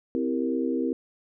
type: chord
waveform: sine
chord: C dominant seventh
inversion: none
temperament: equal with one note detuned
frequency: 259.5 / 329.6 / 392 / 466.2 Hz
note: C4 / E4 / G4 / Bb4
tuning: -14 / 0 / 0 / 0 cents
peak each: -27 / -29 / -33 / -31 dBFS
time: 0.15-0.93 s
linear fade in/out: 0 ms
effects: none